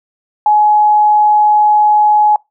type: tone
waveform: sine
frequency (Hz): 843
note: G#5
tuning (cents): +26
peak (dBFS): -6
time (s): 0.46-2.36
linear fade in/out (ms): 2
effects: noise-tail reverb RT60 0.2 s tail -25 dB re dry